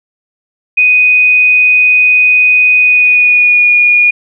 sine tone with pitch glide, 2492 to 2441 Hz, D#7 to D#7, +2 to -34 cents, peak -4 dBFS, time 0.77-4.11 s, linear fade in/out 10 ms, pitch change -36 cents, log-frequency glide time 2.78-3.75 s, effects none

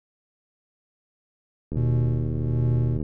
click train, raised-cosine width 3 ms, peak -18 dBFS, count 102, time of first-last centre 1.72-3.028 s, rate 77.2 Hz
triangle tone with tremolo, 121.5 Hz, B2, 28 cents flat, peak -17 dBFS, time 1.76-2.98 s, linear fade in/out 10 ms, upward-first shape sine, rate 1.3 Hz, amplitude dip 60%
effects none

